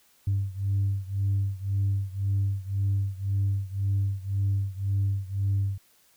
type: beating tone pair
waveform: sine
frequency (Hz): 98 / 99.9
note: G2 / G2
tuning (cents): 0 / +33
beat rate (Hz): 1.9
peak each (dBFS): -25 / -27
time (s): 0.27-5.78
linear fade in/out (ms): 5
effects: tanh soft clip ceiling -19 dBFS + white hiss -62 dBFS RMS until 6.16 s